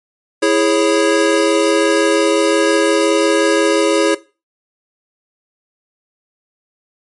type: chord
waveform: square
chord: C# minor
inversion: first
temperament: equal with one note detuned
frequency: 329.6 / 415.3 / 548.9 Hz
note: E4 / G#4 / C#5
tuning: 0 / 0 / -17 cents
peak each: -16 dBFS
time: 0.42-4.15 s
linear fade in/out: 10 ms
effects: noise-tail reverb RT60 0.3 s tail -18 dB re dry + MP3 48 kbps